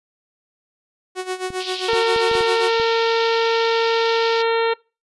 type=tone with tremolo; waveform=sawtooth; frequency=370.3 Hz; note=F#4; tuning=1 cent sharp; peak=-17 dBFS; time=1.15-2.72 s; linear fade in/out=50 ms; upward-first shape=sine; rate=7.5 Hz; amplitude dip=80%
type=clicks; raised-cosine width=3 ms; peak=-21 dBFS; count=7; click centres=1.504 / 1.933 / 2.162 / 2.314 / 2.353 / 2.408 / 2.799 s
type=band-pass noise; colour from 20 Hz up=white; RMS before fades=-30 dBFS; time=1.59-4.43 s; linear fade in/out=20 ms; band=2600 to 4800 Hz; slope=48 dB/octave
type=harmonic tone; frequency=456.9 Hz; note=A#4; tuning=35 cents flat; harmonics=1 / 2 / 3 / 4 / 5 / 6 / 7 / 8 / 9; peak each=-17 / -23 / -27 / -29 / -31 / -33 / -34 / -35 / -36 dBFS; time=1.88-4.74 s; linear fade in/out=10 ms
effects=noise-tail reverb RT60 0.3 s tail -24 dB re dry + resampled to 24000 Hz